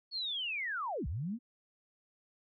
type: linear two-way sweep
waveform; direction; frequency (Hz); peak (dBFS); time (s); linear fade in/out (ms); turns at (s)
sine; down then up; 4435 to 57 to 249.9; -34; 0.11-1.39; 50; 1.07
effects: none